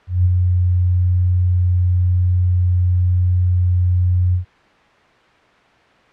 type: tone with ADSR envelope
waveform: sine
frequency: 89.9 Hz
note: F#2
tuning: 49 cents flat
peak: -9 dBFS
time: 0.07-4.45 s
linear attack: 180 ms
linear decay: 29 ms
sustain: -3 dB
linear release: 110 ms
effects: white hiss -50 dBFS RMS until 6.12 s + low-pass 2000 Hz 12 dB/octave